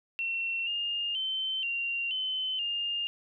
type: tone with pitch steps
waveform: sine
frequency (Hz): 2716 / 2824 / 3084 / 2765 / 3051 / 2817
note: F7 / F7 / G7 / F7 / G7 / F7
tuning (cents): -49 / +19 / -29 / -18 / -48 / +14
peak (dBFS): -29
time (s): 0.19-3.07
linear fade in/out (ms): 0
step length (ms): 480
effects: none